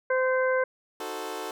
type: harmonic tone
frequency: 516 Hz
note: C5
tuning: 24 cents flat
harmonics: 1 / 2 / 3 / 4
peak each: -23 / -31 / -29 / -37 dBFS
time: 0.1-0.64 s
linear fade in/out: 5 ms
type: chord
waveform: 20% pulse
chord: D# diminished seventh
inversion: none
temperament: equal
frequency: 311.1 / 370 / 440 / 523.3 Hz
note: D#4 / F#4 / A4 / C5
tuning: 0 / 0 / 0 / 0 cents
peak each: -36 / -33 / -31 / -36 dBFS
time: 1-1.51 s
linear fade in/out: 2 ms
effects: none